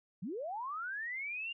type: linear sweep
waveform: sine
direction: up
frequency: 150 to 2830 Hz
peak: -37 dBFS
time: 0.22-1.53 s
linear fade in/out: 10 ms
effects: none